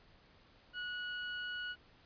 30% pulse tone, 1462 Hz, F#6, 21 cents flat, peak -36 dBFS, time 0.73-1.76 s, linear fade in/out 50 ms, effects pink hiss -64 dBFS RMS until 2.05 s + resampled to 11025 Hz

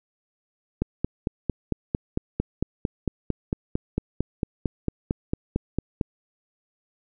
click train, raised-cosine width 3 ms, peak -10 dBFS, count 24, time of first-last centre 0.82-6.012 s, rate 4.43 Hz, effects none

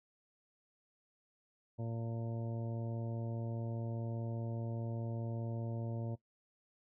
harmonic tone with a mistuned harmonic, 115.1 Hz, A#2, 22 cents flat, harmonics 1 / 2 / 3 / 4 / 5 / 6 / 8, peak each -38 / -45 / -49 / -51 / -49 / -55 / -58 dBFS, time 1.78-6.16 s, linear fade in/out 20 ms, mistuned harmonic 8, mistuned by -19 cents, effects noise-tail reverb RT60 0.1 s tail -18 dB re dry

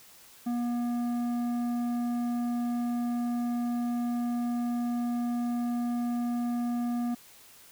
sine tone with tanh clipping, 240 Hz, B3, 49 cents flat, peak -29 dBFS, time 0.46-7.15 s, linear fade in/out 10 ms, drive 10 dB, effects white hiss -54 dBFS RMS until 7.71 s

